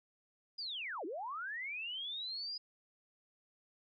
sine linear two-way sweep, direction down then up, 4978 to 293.7 to 4978 Hz, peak -39 dBFS, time 0.58-2.58 s, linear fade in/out 10 ms, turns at 1.05 s, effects none

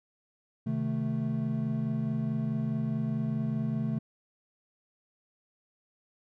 triangle chord, A diminished, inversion first, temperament equal, 130.81 / 155.56 / 220 Hz, C3 / Eb3 / A3, 0 / 0 / 0 cents, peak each -31 / -32 / -29 dBFS, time 0.66-3.99 s, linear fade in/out 10 ms, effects none

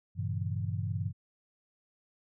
sine chord, G diminished seventh, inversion none, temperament equal, 98 / 116.54 / 138.59 / 164.81 Hz, G2 / Bb2 / Db3 / Fb3, 0 / 0 / 0 / 0 cents, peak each -33 / -37 / -39 / -39 dBFS, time 0.15-1.13 s, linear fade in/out 50 ms, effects none

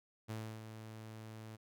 sawtooth tone with ADSR envelope, 110 Hz, A2, in tune, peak -36 dBFS, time 0.28-1.57 s, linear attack 24 ms, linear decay 300 ms, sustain -8 dB, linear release 22 ms, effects none

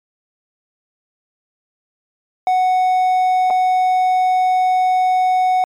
triangle tone with dropouts, 740 Hz, F#5, in tune, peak -10 dBFS, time 2.47-5.64 s, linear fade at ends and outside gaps 1 ms, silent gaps 3.502-3.506 s, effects MP3 96 kbps

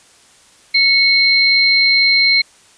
sine tone pair together, 2205 / 4159 Hz, C#7 / C8, -10 / -11 cents, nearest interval major seventh, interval 1099 cents, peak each -12 dBFS, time 0.74-2.42 s, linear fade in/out 10 ms, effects white hiss -48 dBFS RMS until 2.77 s + resampled to 22050 Hz

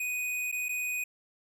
square tone with dropouts, 2489 Hz, D#7, in tune, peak -31 dBFS, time 0-1.04 s, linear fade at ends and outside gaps 5 ms, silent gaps 0.516-0.524 / 0.685-0.691 s, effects none

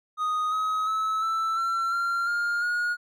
triangle tone with pitch steps, 1244.5 / 1270.6 / 1297.3 / 1324.6 / 1352.4 / 1380.9 / 1409.9 / 1439.5 Hz, D#6 / D#6 / E6 / E6 / E6 / F6 / F6 / F#6, 0 / +36 / -28 / +8 / +44 / -20 / +16 / -48 cents, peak -22 dBFS, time 0.17-2.97 s, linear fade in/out 50 ms, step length 350 ms, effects none

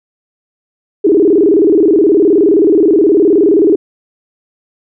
sine tone with vibrato, 362 Hz, F#4, 38 cents flat, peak -5 dBFS, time 1.04-3.76 s, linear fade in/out 10 ms, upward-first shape square, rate 19 Hz, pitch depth 210 cents each way, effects none

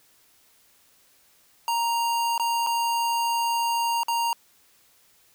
square tone with dropouts, 933 Hz, A#5, 1 cent sharp, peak -23 dBFS, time 1.68-4.33 s, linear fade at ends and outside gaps 1 ms, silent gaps 2.379-2.397 / 2.665-2.67 / 4.033-4.083 s, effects white hiss -60 dBFS RMS until 5.34 s

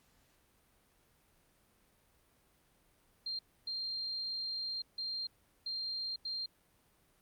sine tone bursts at uneven times, 4186 Hz, C8, in tune, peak -36 dBFS, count 5, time 3.26-3.39 / 3.67-4.82 / 4.98-5.27 / 5.66-6.16 / 6.25-6.46 s, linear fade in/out 5 ms, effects pink hiss -70 dBFS RMS until 7.21 s + Opus 48 kbps

